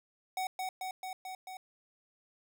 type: tone with echo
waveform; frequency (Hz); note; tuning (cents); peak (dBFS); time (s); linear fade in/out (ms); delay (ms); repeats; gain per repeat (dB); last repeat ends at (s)
square; 749; F#5; +21; -33; 0.37-0.47; 2; 220; 5; -2; 1.57
effects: none